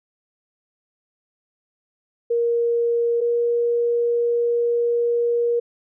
sine tone pair in turn, 470 / 473.5 Hz, A#4 / A#4, +14 / +27 cents, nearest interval unison, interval 13 cents, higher second, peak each -17 dBFS, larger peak neither, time 2.3-3.21 / 3.21-5.6 s, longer second, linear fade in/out 10 ms, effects none

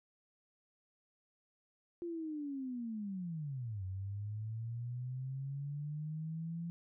sine linear two-way sweep, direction down then up, 349.2 to 92.5 to 170.9 Hz, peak -38 dBFS, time 2.02-6.7 s, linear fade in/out 0 ms, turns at 3.84 s, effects none

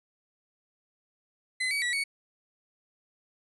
35% pulse tone with pitch steps, 2032 / 2269 / 1942 / 2230 Hz, B6 / C#7 / B6 / C#7, +49 / +40 / -30 / +10 cents, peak -25 dBFS, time 1.6-2.04 s, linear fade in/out 10 ms, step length 110 ms, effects resampled to 24000 Hz

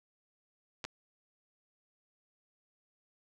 clicks, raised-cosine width 0.2 ms, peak -22 / -21 dBFS, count 2, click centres 0.842 / 0.85 s, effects none

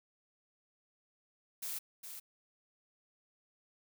blue noise with echo, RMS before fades -40 dBFS, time 1.62-1.79 s, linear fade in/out 10 ms, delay 410 ms, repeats 1, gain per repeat -7 dB, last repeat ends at 2.2 s, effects none

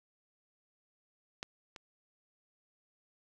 clicks, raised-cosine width 0.2 ms, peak -21 / -29 dBFS, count 2, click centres 1.429 / 1.762 s, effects none

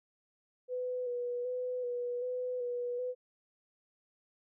sine tone with vibrato, 493.9 Hz, B4, in tune, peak -33 dBFS, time 0.68-3.15 s, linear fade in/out 50 ms, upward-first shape square, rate 1.3 Hz, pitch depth 24 cents each way, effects none

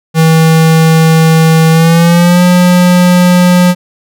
square tone with pitch glide, 161.2 to 178.86 Hz, E3 to F3, -38 to +42 cents, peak -4 dBFS, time 0.14-3.75 s, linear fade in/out 50 ms, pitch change +180 cents, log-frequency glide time 1.71-2.43 s, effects none

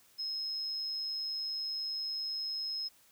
sine tone, 5150 Hz, E8, 41 cents flat, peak -34 dBFS, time 0.18-2.89 s, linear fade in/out 20 ms, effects white hiss -64 dBFS RMS until 3.11 s

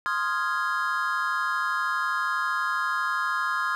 triangle chord, F minor seventh, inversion second, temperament equal, 1046.5 / 1244.5 / 1396.9 / 1661.2 Hz, C6 / Eb6 / F6 / Ab6, 0 / 0 / 0 / 0 cents, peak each -28 dBFS, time 0.06-3.75 s, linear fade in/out 0 ms, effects none

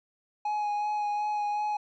triangle tone with vibrato, 835 Hz, G#5, 9 cents sharp, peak -25 dBFS, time 0.45-1.77 s, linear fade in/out 5 ms, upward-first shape sine, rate 2.7 Hz, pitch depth 16 cents each way, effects resampled to 16000 Hz

